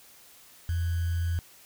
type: tone with sample-and-hold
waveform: sine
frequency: 84.9 Hz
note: F2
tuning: 48 cents flat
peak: -25 dBFS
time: 0.69-1.39 s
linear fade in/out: 0 ms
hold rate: 1575 Hz
effects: white hiss -54 dBFS RMS until 1.65 s